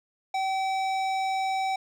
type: tone with hard clipping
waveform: sine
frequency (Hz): 767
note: G5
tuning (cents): -38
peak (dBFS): -27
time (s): 0.34-1.76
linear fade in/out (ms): 5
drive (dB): 14
effects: none